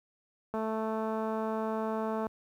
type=click train; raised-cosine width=1 ms; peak=-21 dBFS; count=381; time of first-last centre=0.54-2.267 s; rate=220 Hz; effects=high-pass 60 Hz 12 dB/octave + 10-bit